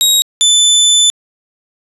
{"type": "tone pair in turn", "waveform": "25% pulse", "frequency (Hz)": [3798, 3512], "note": ["A#7", "A7"], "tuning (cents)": [32, -4], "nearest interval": "minor second", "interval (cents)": 136, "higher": "first", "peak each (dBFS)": [-4, -3], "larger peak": "second", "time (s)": [[0.01, 0.22], [0.41, 1.1]], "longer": "second", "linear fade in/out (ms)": 0, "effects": ["resampled to 32000 Hz"]}